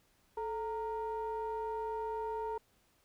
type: ring-modulated tone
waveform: triangle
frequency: 244 Hz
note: B3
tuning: 21 cents flat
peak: -30 dBFS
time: 0.37-2.58 s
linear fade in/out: 5 ms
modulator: 680 Hz
effects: pink hiss -71 dBFS RMS until 3.04 s